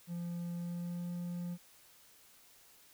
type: tone with pitch glide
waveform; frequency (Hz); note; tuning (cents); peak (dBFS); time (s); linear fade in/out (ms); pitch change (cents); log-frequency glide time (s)
triangle; 172.6 to 174.91; F3 to F3; -20 to +3; -35; 0.07-1.58; 50; +23; 0.51-1.11
effects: white hiss -62 dBFS RMS until 2.93 s